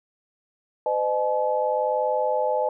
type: tone cluster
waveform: sine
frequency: 509 / 610 / 856 Hz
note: C5 / D#5 / A5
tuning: -48 / -34 / -48 cents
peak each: -25 dBFS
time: 0.86-2.69 s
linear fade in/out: 2 ms
effects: none